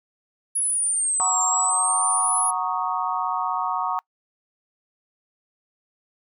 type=exponential two-way sweep; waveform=sine; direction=down then up; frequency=10548 to 7360 to 10548 Hz; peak=-20 dBFS; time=0.55-2.51 s; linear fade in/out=10 ms; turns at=1.42 s
type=chord; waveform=sine; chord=D# minor seventh; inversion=first; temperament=equal; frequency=740 / 932.3 / 1108.7 / 1244.5 Hz; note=F#5 / A#5 / C#6 / D#6; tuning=0 / 0 / 0 / 0 cents; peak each=-28 / -27 / -27 / -30 dBFS; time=1.2-3.99 s; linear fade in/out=0 ms
effects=noise-tail reverb RT60 0.1 s tail -26 dB re dry